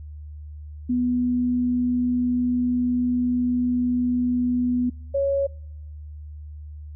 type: tone pair in turn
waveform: sine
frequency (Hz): 246.9 / 554.3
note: B3 / C#5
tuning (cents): 0 / 0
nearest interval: octave + major second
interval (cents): 1400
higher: second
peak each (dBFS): -19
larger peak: neither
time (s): 0.89-4.9 / 5.14-5.47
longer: first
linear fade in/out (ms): 10
effects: noise-tail reverb RT60 0.9 s tail -26 dB re dry + added 75 Hz sine -35 dBFS peak until 6.95 s